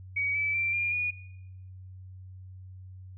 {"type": "tone with pitch steps", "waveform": "sine", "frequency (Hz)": [2260, 2306, 2353, 2401, 2450], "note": ["C#7", "D7", "D7", "D7", "D#7"], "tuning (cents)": [33, -32, 3, 38, -27], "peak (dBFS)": -26, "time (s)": [0.16, 1.11], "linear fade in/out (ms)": 10, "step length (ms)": 190, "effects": ["noise-tail reverb RT60 1.0 s tail -21 dB re dry", "added 93 Hz sine -43 dBFS peak until 3.17 s"]}